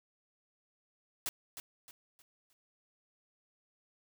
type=noise with echo; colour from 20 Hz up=white; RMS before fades=-36 dBFS; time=1.26-1.29 s; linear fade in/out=0 ms; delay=310 ms; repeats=4; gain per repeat=-9 dB; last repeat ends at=2.53 s; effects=none